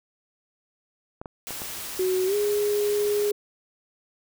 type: clicks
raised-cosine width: 1 ms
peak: -22 dBFS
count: 4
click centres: 1.215 / 1.258 / 1.507 / 1.619 s
type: noise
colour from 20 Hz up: white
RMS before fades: -35 dBFS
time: 1.47-3.31 s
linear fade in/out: 0 ms
type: tone with pitch glide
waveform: sine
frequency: 371 to 414 Hz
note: F#4 to G#4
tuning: +5 to -5 cents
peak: -21 dBFS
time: 1.99-3.32 s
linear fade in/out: 5 ms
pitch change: +190 cents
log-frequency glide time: 2.26-2.35 s
effects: none